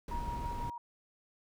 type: noise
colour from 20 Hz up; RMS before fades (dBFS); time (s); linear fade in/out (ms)
brown; -39; 0.08-0.7; 2
type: tone with tremolo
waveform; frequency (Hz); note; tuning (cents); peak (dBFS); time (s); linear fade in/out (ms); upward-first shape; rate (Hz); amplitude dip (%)
sine; 948; A#5; +29; -37; 0.11-0.78; 5; square; 6; 30
effects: none